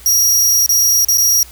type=tone with dropouts; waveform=sawtooth; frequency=5690 Hz; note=F8; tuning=31 cents sharp; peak=-7 dBFS; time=0.06-1.43 s; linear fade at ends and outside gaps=1 ms; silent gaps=0.662-0.692 / 1.048-1.085 / 1.174-1.181 s; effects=added 60 Hz sine -39 dBFS peak until 1.51 s + white hiss -40 dBFS RMS until 1.51 s